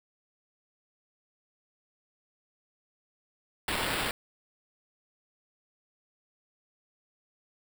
white noise with sample-and-hold, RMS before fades -31 dBFS, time 3.68-4.11 s, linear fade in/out 2 ms, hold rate 6300 Hz, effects none

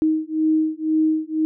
sine beating tone pair, 312.9 / 314.9 Hz, D#4 / D#4, +10 / +21 cents, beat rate 2 Hz, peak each -20 dBFS, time 0.02-1.45 s, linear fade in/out 0 ms, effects none

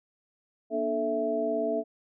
sine tone cluster, 238.8 / 296.4 / 437.8 / 661 Hz, A#3 / D4 / A4 / E5, +42 / +16 / -9 / +5 cents, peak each -35 / -34 / -31 / -28 dBFS, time 0.7-1.84 s, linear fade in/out 50 ms, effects none

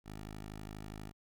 10% pulse tone, 52.3 Hz, G#1, 13 cents sharp, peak -36 dBFS, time 0.04-1.13 s, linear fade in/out 50 ms, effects none

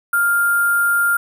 sine tone with sample-and-hold, 1400 Hz, F6, 4 cents sharp, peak -13 dBFS, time 0.13-1.17 s, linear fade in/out 5 ms, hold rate 11025 Hz, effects none

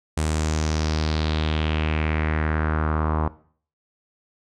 sawtooth tone with low-pass filter sweep, 77.78 Hz, D#2, in tune, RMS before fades -23 dBFS, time 0.17-3.28 s, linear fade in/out 5 ms, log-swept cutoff 8800 to 1000 Hz, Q 3, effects noise-tail reverb RT60 0.5 s tail -18 dB re dry

